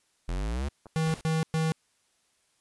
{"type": "exponential sweep", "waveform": "square", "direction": "up", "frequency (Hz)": [41, 74.4], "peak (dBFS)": -29, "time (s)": [0.28, 0.69], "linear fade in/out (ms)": 10}
{"type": "clicks", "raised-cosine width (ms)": 1, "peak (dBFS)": -33, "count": 2, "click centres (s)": [0.858, 0.867]}
{"type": "tone bursts", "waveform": "square", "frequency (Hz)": 159.8, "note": "D#3", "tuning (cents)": 47, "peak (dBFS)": -25, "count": 3, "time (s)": [0.96, 1.72], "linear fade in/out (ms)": 0, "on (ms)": 180, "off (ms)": 110}
{"type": "noise", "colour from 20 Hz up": "pink", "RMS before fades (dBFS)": -45, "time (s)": [1.06, 1.21], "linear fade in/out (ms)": 0}
{"effects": ["white hiss -70 dBFS RMS until 2.6 s", "resampled to 24000 Hz"]}